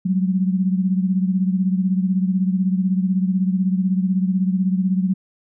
sine beating tone pair, 185 / 201 Hz, F#3 / G3, 0 / +44 cents, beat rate 16 Hz, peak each -17 / -23 dBFS, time 0.05-5.14 s, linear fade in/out 10 ms, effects none

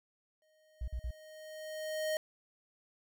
square tone with exponential growth, 622.3 Hz, D#5, in tune, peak -31 dBFS, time 0.42-2.17 s, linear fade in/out 1 ms, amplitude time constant 380 ms
sine tone bursts, 60 Hz, B1, 49 cents flat, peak -34 dBFS, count 3, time 0.81-1.109 s, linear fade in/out 5 ms, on 69 ms, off 46 ms
effects none

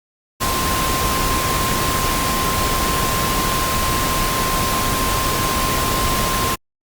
sine tone in noise, 1051 Hz, C6, 7 cents sharp, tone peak -22 dBFS, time 0.4-6.56 s, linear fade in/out 20 ms, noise pink, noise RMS -20 dBFS, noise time 0.4-6.56 s, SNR -5 dB, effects Opus 48 kbps

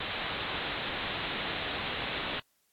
white low-pass noise, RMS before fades -36 dBFS, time 0-2.4 s, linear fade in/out 5 ms, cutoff 3900 Hz, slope 96 dB/octave, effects white hiss -73 dBFS RMS until 2.72 s + AAC 64 kbps

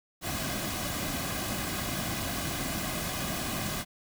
pink noise with comb filter, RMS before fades -33 dBFS, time 0.21-3.85 s, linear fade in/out 50 ms, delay 2.2 ms, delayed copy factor -0.6, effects none

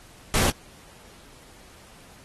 pink noise, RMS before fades -22 dBFS, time 0.34-0.5 s, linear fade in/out 0 ms, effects pink hiss -51 dBFS RMS until 2.24 s + AAC 32 kbps

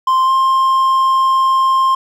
triangle tone with pitch glide, 1045 to 1057.8 Hz, C6 to C6, -2 to +19 cents, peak -8 dBFS, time 0.07-1.95 s, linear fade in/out 5 ms, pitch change +21 cents, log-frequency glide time 0.25-0.3 s, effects none

